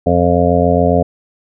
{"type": "harmonic tone", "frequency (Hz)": 87.31, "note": "F2", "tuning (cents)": 0, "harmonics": [1, 2, 3, 5, 6, 7, 8], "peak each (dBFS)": [-17, -17, -17, -17, -17, -17, -17], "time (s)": [0.06, 1.03], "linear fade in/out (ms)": 10, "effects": []}